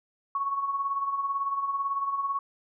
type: tone with tremolo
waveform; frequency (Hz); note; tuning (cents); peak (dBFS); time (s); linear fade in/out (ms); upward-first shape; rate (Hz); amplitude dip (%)
sine; 1108.7; C#6; 0; -24; 0.35-2.39; 2; sine; 18; 55
effects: none